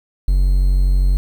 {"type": "tone", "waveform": "triangle", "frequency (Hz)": 46.25, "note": "F#1", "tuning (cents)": 0, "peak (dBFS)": -9, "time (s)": [0.28, 1.17], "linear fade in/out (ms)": 0, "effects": ["7-bit"]}